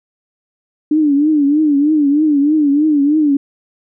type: tone with vibrato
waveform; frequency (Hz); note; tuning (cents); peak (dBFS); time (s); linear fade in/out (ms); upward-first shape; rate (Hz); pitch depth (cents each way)
sine; 295.4; D4; +10; -9; 0.91-3.37; 5; triangle; 3.2; 120
effects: none